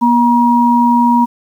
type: tone pair together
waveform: sine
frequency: 240.1 / 952.4 Hz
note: B3 / A#5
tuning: -49 / +37 cents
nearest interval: 2 octaves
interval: 2386 cents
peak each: -10 dBFS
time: 0.01-1.26 s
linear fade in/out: 20 ms
effects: 7-bit